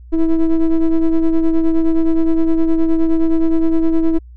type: ring-modulated tone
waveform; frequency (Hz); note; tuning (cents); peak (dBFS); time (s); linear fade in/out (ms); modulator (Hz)
triangle; 164.81; E3; 0; -5; 0.12-4.19; 20; 160
effects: added 60 Hz sine -35 dBFS peak until 4.36 s